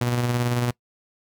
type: tone with tremolo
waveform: sawtooth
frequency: 121.4 Hz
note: B2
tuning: 29 cents flat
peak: -16 dBFS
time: 0.01-0.71 s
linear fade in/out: 5 ms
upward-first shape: square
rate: 18 Hz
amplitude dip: 30%
effects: noise-tail reverb RT60 0.1 s tail -22 dB re dry